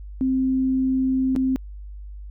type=tone with dropouts; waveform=sine; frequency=261.6 Hz; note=C4; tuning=in tune; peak=-18 dBFS; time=0.21-1.56 s; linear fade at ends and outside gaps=0 ms; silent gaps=1.353-1.362 s; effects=added 50 Hz sine -34 dBFS peak until 2.3 s